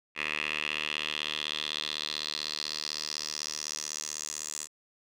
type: tone with band-pass filter sweep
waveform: 10% pulse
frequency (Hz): 75.9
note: D#2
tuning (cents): -42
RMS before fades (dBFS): -35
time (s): 0.15-4.68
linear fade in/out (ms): 50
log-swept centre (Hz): 2400 to 7400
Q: 4.2
effects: none

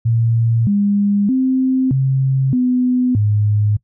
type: tone with pitch steps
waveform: sine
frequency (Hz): 115.1 / 202.7 / 260.5 / 133.6 / 250.7 / 104.7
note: A#2 / G#3 / C4 / C3 / B3 / G#2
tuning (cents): -22 / -42 / -7 / +36 / +26 / +15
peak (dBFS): -12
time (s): 0.05-3.77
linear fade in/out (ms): 10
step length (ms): 620
effects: noise-tail reverb RT60 0.1 s tail -20 dB re dry

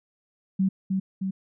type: tone with echo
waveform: sine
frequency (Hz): 190.9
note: G3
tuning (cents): -46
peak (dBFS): -19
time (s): 0.59-0.69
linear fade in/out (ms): 10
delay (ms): 310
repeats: 2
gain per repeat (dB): -3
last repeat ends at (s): 1.31
effects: none

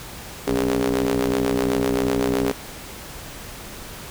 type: ring-modulated tone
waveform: sawtooth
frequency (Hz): 62.9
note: B1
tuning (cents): +32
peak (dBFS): -12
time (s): 0.47-2.52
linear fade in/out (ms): 10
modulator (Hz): 342
effects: pink hiss -37 dBFS RMS until 4.1 s

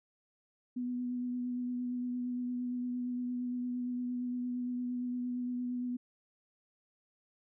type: tone with vibrato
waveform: sine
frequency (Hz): 246.9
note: B3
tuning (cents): 0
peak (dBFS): -33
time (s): 0.76-5.97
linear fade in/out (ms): 10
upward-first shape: triangle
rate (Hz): 8.7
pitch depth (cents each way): 18
effects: none

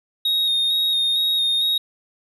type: tone with vibrato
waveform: triangle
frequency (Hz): 3729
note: A#7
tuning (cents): 0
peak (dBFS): -16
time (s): 0.25-1.78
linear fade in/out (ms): 5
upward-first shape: square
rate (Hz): 2.2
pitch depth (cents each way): 19
effects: none

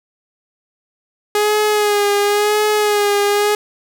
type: tone with vibrato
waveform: sawtooth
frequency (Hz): 415.3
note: G#4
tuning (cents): 0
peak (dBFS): -9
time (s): 1.35-3.55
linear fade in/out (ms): 2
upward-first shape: sine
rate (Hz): 0.95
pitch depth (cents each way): 36
effects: none

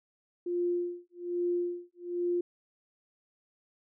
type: tone with tremolo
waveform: sine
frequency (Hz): 351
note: F4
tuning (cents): +9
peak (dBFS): -26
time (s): 0.46-2.41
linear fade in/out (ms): 5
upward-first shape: sine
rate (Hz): 1.2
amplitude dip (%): 100
effects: none

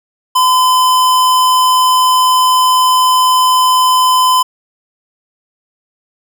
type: tone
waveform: square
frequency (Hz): 1018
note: C6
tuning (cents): -48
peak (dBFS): -8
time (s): 0.35-4.43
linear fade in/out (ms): 10
effects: none

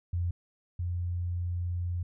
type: tone pair in turn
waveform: sine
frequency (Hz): 87.31 / 87.92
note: F2 / F2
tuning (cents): 0 / +12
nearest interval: unison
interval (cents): 12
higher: second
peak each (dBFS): -27 / -29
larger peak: first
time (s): 0.13-0.31 / 0.79-2.03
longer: second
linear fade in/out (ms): 5
effects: none

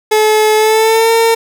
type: tone with pitch glide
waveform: 30% pulse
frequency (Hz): 430.4 to 456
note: A4 to A#4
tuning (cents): -38 to -38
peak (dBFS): -5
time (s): 0.11-1.35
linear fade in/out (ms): 10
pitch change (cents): +100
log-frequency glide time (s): 0.56-1.11
effects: none

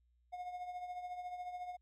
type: tone with tremolo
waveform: triangle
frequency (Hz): 720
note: F#5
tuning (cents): -47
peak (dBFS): -37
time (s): 0.32-1.77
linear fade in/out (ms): 20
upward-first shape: triangle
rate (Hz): 14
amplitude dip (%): 65
effects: added 60 Hz sine -70 dBFS peak until 1.81 s

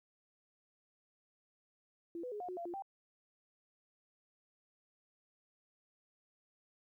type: tone with pitch steps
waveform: sine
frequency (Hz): 338.7 / 497.6 / 417.2 / 718 / 364.8 / 685 / 347 / 784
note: E4 / B4 / G#4 / F5 / F#4 / F5 / F4 / G5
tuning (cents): +47 / +13 / +8 / +48 / -24 / -34 / -11 / 0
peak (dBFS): -40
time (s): 2.15-2.822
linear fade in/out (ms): 2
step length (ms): 84
effects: 13-bit

